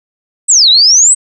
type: exponential two-way sweep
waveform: sine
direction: down then up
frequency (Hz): 8350 to 3729 to 8350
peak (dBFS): -3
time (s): 0.48-1.15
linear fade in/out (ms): 20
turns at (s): 0.69
effects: none